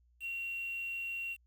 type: tone with quantisation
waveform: sine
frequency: 2743 Hz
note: F7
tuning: 32 cents flat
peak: -36 dBFS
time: 0.2-1.37 s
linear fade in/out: 50 ms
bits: 9
effects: added 60 Hz sine -65 dBFS peak until 1.46 s